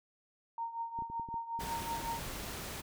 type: tone with tremolo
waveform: sine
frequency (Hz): 923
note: A#5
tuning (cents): -17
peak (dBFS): -33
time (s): 0.58-2.19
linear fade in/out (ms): 2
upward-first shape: triangle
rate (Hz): 5.4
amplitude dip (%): 80
type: clicks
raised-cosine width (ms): 3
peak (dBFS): -35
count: 9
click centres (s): 0.989 / 1.022 / 1.1 / 1.197 / 1.288 / 1.342 / 1.591 / 1.636 / 1.819
type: noise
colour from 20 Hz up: pink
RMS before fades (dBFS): -42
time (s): 1.59-2.82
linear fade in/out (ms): 20
effects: none